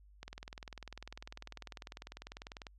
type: click train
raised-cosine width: 0.2 ms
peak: -28 dBFS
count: 50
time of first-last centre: 0.23-2.668 s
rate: 20.1 Hz
effects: added 50 Hz sine -58 dBFS peak until 2.78 s + low-pass 6000 Hz 12 dB/octave